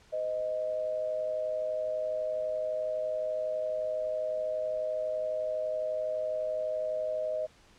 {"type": "tone pair together", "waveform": "sine", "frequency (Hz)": [511, 622.9], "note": ["C5", "D#5"], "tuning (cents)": [-41, 2], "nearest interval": "minor third", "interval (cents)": 343, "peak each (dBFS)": [-37, -30], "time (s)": [0.12, 7.47], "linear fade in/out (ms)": 20, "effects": ["pink hiss -60 dBFS RMS until 7.78 s", "low-pass 7000 Hz 12 dB/octave"]}